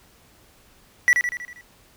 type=tone with echo; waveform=triangle; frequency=1953 Hz; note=B6; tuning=20 cents flat; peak=-10 dBFS; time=1.08-1.13 s; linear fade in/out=0 ms; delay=80 ms; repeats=6; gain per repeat=-5 dB; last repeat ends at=1.61 s; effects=pink hiss -55 dBFS RMS until 1.96 s